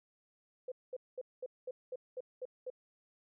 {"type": "tone bursts", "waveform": "sine", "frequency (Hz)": 508, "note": "B4", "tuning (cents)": 49, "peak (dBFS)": -38, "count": 9, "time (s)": [0.68, 2.702], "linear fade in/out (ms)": 5, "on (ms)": 38, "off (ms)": 210, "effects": []}